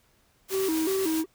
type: noise with tremolo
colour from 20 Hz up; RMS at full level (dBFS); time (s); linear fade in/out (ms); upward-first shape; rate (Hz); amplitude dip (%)
white; -34; 0.48-1.24; 50; triangle; 7.5; 25
type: tone with vibrato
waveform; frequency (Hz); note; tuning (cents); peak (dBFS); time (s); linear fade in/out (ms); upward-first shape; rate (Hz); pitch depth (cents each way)
triangle; 350; F4; +4; -22; 0.5-1.26; 50; square; 2.7; 160
effects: pink hiss -65 dBFS RMS until 1.34 s